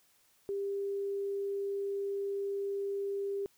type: tone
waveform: sine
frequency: 398 Hz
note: G4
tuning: 26 cents sharp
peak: -32 dBFS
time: 0.49-3.46 s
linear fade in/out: 0 ms
effects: white hiss -68 dBFS RMS until 3.57 s